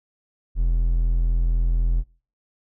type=tone; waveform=triangle; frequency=41.99 Hz; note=E1; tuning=33 cents sharp; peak=-15 dBFS; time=0.55-2.04 s; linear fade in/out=50 ms; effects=noise-tail reverb RT60 0.4 s tail -24 dB re dry